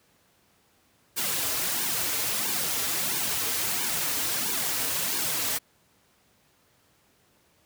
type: noise with flanger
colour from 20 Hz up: white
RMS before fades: -28 dBFS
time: 1.16-5.59 s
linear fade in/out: 20 ms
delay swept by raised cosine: 1.5 to 5.6 ms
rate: 1.5 Hz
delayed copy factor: -0.8
effects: pink hiss -64 dBFS RMS until 7.65 s + high-pass 80 Hz 12 dB/octave